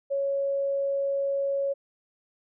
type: tone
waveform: sine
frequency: 554.4 Hz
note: C#5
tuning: in tune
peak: -24 dBFS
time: 0.1-1.74 s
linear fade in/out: 20 ms
effects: none